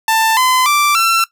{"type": "tone with pitch steps", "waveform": "sawtooth", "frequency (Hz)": [889, 1021.2, 1173, 1347.5], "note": ["A5", "C6", "D6", "E6"], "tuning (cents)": [18, -42, -2, 38], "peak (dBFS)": -7, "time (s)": [0.08, 1.24], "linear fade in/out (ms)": 2, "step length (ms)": 290, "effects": ["noise-tail reverb RT60 0.1 s tail -17 dB re dry"]}